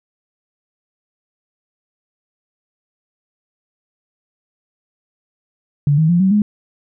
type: tone with pitch steps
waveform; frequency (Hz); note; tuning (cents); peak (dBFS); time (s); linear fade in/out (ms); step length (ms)
sine; 144.3 / 158.27 / 173.6 / 190.4 / 208.8; D3 / D#3 / F3 / F#3 / G#3; -30 / +30 / -10 / +50 / +10; -10; 5.87-6.42; 2; 110
effects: none